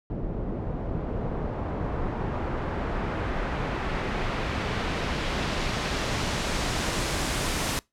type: noise with low-pass filter sweep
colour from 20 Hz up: pink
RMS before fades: -29 dBFS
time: 0.1-7.79 s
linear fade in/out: 0 ms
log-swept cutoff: 440 to 11000 Hz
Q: 0.76
effects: noise-tail reverb RT60 0.2 s tail -24 dB re dry